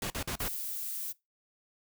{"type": "noise bursts", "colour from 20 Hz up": "pink", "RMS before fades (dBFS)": -35, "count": 4, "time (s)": [0.02, 0.482], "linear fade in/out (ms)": 2, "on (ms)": 81, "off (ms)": 46}
{"type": "noise", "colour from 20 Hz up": "violet", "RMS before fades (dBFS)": -37, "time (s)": [0.39, 1.13], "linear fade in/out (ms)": 20}
{"effects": ["noise-tail reverb RT60 0.2 s tail -21 dB re dry"]}